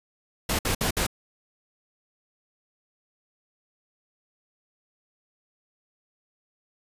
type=noise bursts; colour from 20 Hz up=pink; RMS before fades=-25 dBFS; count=4; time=0.49-1.067 s; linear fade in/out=5 ms; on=100 ms; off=59 ms; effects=resampled to 32000 Hz